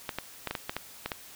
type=clicks; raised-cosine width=0.3 ms; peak=-15 dBFS; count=9; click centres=0.092 / 0.186 / 0.473 / 0.51 / 0.552 / 0.695 / 0.766 / 1.06 / 1.118 s; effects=white hiss -49 dBFS RMS until 1.35 s